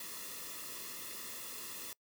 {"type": "noise with comb filter", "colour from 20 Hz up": "white", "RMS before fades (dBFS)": -45, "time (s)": [0, 1.93], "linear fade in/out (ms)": 2, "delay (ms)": 1.3, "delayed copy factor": -0.75, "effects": ["noise-tail reverb RT60 0.1 s tail -25 dB re dry"]}